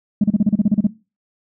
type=tone bursts; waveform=sine; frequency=208 Hz; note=G#3; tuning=3 cents sharp; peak=-9 dBFS; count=11; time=0.21-0.87 s; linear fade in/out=5 ms; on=30 ms; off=33 ms; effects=noise-tail reverb RT60 0.3 s tail -21 dB re dry + tanh soft clip ceiling -7 dBFS